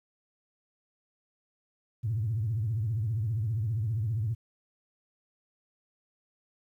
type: tone with vibrato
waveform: sine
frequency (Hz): 110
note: A2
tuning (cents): 0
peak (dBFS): -26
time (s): 2.03-4.35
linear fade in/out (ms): 20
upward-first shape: triangle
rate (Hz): 15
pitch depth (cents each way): 220
effects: tanh soft clip ceiling -22 dBFS + 11-bit